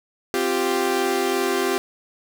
sawtooth chord, C suspended fourth, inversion none, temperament equal, 261.6 / 349.2 / 392 Hz, C4 / F4 / G4, 0 / 0 / 0 cents, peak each -24 / -21 / -18 dBFS, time 0.34-1.78 s, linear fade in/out 0 ms, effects none

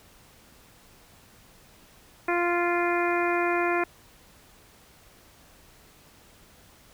harmonic tone, 348 Hz, F4, 6 cents flat, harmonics 1 / 2 / 3 / 4 / 5 / 6 / 7, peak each -26 / -29 / -31 / -32 / -33 / -34 / -34 dBFS, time 2.28-3.84 s, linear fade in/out 5 ms, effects pink hiss -55 dBFS RMS until 6.93 s

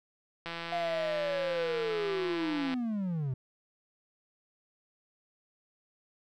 click train, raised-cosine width 0.3 ms, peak -22 dBFS, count 384, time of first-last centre 0.46-2.74 s, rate 168 Hz
triangle linear sweep, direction down, 700 to 123.47 Hz, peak -28 dBFS, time 0.72-3.34 s, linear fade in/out 5 ms
effects none

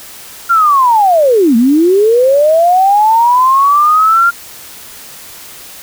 sine linear two-way sweep, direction down then up, 1404 to 220 to 1404 Hz, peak -5 dBFS, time 0.49-4.31 s, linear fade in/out 20 ms, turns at 1.56 s, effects white hiss -32 dBFS RMS until 5.82 s

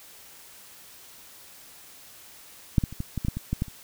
clicks, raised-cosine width 5 ms, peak -6 / -13 / -26 / -17 / -16 / -16 / -12 / -18 / -13 / -13 / -29 dBFS, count 11, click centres 2.782 / 2.838 / 2.926 / 3.004 / 3.177 / 3.249 / 3.284 / 3.37 / 3.53 / 3.621 / 3.682 s, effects white hiss -49 dBFS RMS until 3.83 s

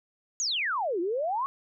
sine exponential two-way sweep, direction down then up, 6920 to 329.6 to 1134 Hz, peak -26 dBFS, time 0.4-1.46 s, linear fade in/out 0 ms, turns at 1 s, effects none

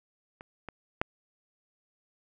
clicks, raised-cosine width 0.5 ms, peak -29 / -24 / -11 dBFS, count 3, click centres 0.409 / 0.687 / 1.015 s, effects none

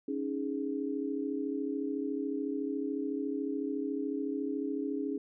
sine chord, C# suspended second, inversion none, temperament equal, 277.2 / 311.1 / 415.3 Hz, C#4 / D#4 / G#4, 0 / 0 / 0 cents, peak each -34 / -37 / -37 dBFS, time 0.08-5.18 s, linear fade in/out 5 ms, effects none

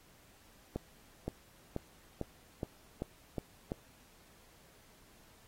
accelerating click train, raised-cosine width 2 ms, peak -22 dBFS, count 8, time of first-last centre 0.76-3.719 s, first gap 520 ms, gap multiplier 0.93, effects pink hiss -63 dBFS RMS until 5.47 s + AAC 48 kbps

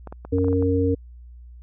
clicks, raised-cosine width 1 ms, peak -22 dBFS, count 8, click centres 0.073 / 0.125 / 0.25 / 0.384 / 0.445 / 0.483 / 0.529 / 0.625 s
harmonic tone, 92.5 Hz, F#2, in tune, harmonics 1 / 3 / 5, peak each -22 / -22 / -22 dBFS, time 0.32-0.95 s, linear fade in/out 10 ms
effects added 60 Hz sine -40 dBFS peak until 1.62 s

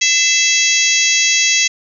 harmonic tone with a mistuned harmonic, 659.3 Hz, E5, in tune, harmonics 3 / 4 / 5 / 6 / 7 / 8 / 9 / 10, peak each -19 / -17 / -20 / -22 / -23 / -22 / -19 / -17 dBFS, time 0.01-1.68 s, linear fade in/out 10 ms, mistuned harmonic 3, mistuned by +45 cents, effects none

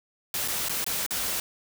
white noise with dropouts, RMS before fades -29 dBFS, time 0.34-1.4 s, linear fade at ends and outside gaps 2 ms, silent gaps 0.478-0.482 / 0.686-0.694 / 0.844-0.864 / 1.064-1.107 s, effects none

